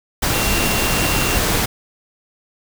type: tone in noise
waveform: sine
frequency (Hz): 2754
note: F7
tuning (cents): -25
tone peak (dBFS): -25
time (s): 0.33-1.38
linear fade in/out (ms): 10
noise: pink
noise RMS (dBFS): -18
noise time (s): 0.22-1.66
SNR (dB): -10
effects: none